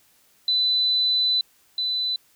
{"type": "tone pair in turn", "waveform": "sine", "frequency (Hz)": [4000, 4000], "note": ["B7", "B7"], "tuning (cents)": [21, 21], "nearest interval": "unison", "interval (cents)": 0, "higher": "neither", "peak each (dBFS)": [-18, -22], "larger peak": "first", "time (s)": [[0.48, 1.41], [1.78, 2.16]], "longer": "first", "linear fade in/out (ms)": 2, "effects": ["white hiss -60 dBFS RMS until 2.35 s"]}